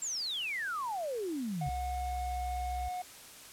sine exponential sweep, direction down, 7600 to 130.81 Hz, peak -33 dBFS, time 0.02-1.69 s, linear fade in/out 2 ms
triangle tone, 727 Hz, F#5, 31 cents flat, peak -33 dBFS, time 1.61-3.02 s, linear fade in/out 5 ms
sine tone with pitch glide, 65.4 to 63.1 Hz, C2 to B1, 0 to +38 cents, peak -36 dBFS, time 1.66-2.89 s, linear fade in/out 10 ms, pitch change -62 cents, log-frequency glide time 1.95-2.38 s
effects white hiss -51 dBFS RMS until 3.52 s + low-pass 12000 Hz 12 dB/octave

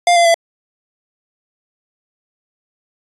square tone with pitch steps, 700 / 686 / 672.3 Hz, F5 / F5 / E5, +4 / -31 / +34 cents, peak -9 dBFS, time 0.07-0.343 s, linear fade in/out 2 ms, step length 91 ms, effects resampled to 24000 Hz

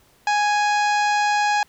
harmonic tone with a mistuned harmonic, 830.6 Hz, G#5, in tune, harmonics 1 / 2 / 3 / 4 / 5 / 6 / 7 / 8 / 9, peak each -18 / -24 / -28 / -36 / -34 / -35 / -41 / -38 / -42 dBFS, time 0.27-1.63 s, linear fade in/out 2 ms, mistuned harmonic 9, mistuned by -16 cents, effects pink hiss -57 dBFS RMS until 1.68 s

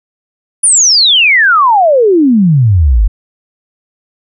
sine exponential sweep, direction down, 9930 to 45.64 Hz, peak -4 dBFS, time 0.63-3.08 s, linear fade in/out 10 ms, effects none

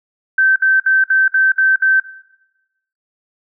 sine tone bursts, 1549 Hz, G6, 21 cents flat, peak -9 dBFS, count 7, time 0.38-2 s, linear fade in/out 5 ms, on 180 ms, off 60 ms, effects noise-tail reverb RT60 1.0 s tail -18 dB re dry

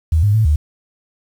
sine tone with pitch steps, 79.9 / 103.1 / 110.2 / 75.1 Hz, D#2 / G#2 / A2 / D2, +47 / -12 / +3 / +39 cents, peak -10 dBFS, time 0.12-0.56 s, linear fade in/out 5 ms, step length 110 ms, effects 7-bit

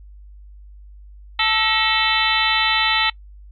harmonic tone with a mistuned harmonic, 440 Hz, A4, in tune, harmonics 2 / 3 / 4 / 5 / 6 / 7 / 8 / 9, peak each -24 / -24 / -24 / -24 / -24 / -24 / -24 / -24 dBFS, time 1.39-3.1 s, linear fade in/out 5 ms, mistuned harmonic 4, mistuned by +130 cents, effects noise-tail reverb RT60 0.1 s tail -24 dB re dry + added 50 Hz sine -39 dBFS peak until 3.51 s

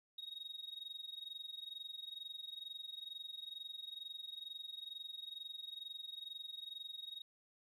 sine tone with amplitude modulation, 3761 Hz, A#7, 15 cents sharp, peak -40 dBFS, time 0.18-7.22 s, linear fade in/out 5 ms, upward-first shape sine, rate 22.2 Hz, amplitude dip 90%, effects tanh soft clip ceiling -42 dBFS + 13-bit

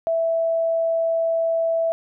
sine tone, 659.3 Hz, E5, in tune, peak -18 dBFS, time 0.07-1.92 s, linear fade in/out 0 ms, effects none

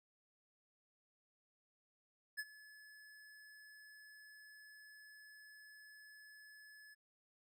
square tone with ADSR envelope, 1715 Hz, A6, 45 cents flat, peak -39 dBFS, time 2.37-6.95 s, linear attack 23 ms, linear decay 44 ms, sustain -19 dB, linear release 20 ms, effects none

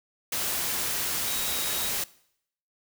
sine tone in noise, 3808 Hz, A#7, 36 cents sharp, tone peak -37 dBFS, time 1.27-1.89 s, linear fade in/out 5 ms, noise white, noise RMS -29 dBFS, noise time 0.32-2.04 s, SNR -11 dB, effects noise-tail reverb RT60 0.7 s tail -21 dB re dry

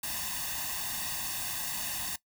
white noise with comb filter, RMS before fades -35 dBFS, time 0.03-2.16 s, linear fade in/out 5 ms, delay 1.1 ms, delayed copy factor +0.85, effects noise-tail reverb RT60 0.1 s tail -19 dB re dry

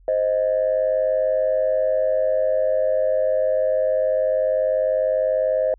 sine tone pair together, 523.3 / 623.5 Hz, C5 / D#5, 0 / +3 cents, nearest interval minor third, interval 303 cents, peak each -19 dBFS, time 0.08-5.74 s, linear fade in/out 2 ms, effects tanh soft clip ceiling -11 dBFS + added 43 Hz sine -48 dBFS peak until 5.78 s

